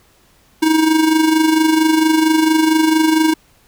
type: tone with amplitude modulation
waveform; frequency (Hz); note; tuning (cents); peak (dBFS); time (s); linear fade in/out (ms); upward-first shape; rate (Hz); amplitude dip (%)
square; 316.5; D#4; +30; -9; 0.62-3.34; 10; sine; 24.4; 55
effects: pink hiss -53 dBFS RMS until 3.67 s